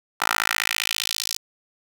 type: tone with high-pass filter sweep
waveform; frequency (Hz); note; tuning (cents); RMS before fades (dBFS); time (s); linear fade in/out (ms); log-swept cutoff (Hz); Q
10% pulse; 55; A1; 0; -25; 0.2-1.38; 20; 1100 to 5400; 1.9
effects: 7-bit